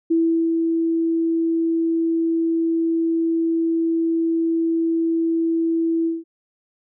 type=tone with ADSR envelope; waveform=sine; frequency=329.6 Hz; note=E4; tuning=in tune; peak=-14 dBFS; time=0.1-6.24 s; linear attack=13 ms; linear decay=390 ms; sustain=-3 dB; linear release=180 ms; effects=none